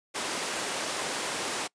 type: high-pass noise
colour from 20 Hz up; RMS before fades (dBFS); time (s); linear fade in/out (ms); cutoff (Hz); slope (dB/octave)
pink; -32; 0.14-1.68; 20; 360; 12
effects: noise-tail reverb RT60 0.1 s tail -24 dB re dry + resampled to 22050 Hz